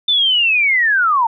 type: linear sweep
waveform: sine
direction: down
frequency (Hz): 3572 to 875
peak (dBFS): -11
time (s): 0.08-1.27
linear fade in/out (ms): 5
effects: none